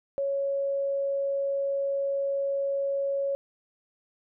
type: tone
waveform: sine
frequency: 554.4 Hz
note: C#5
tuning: in tune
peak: -25 dBFS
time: 0.18-3.35 s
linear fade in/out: 0 ms
effects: none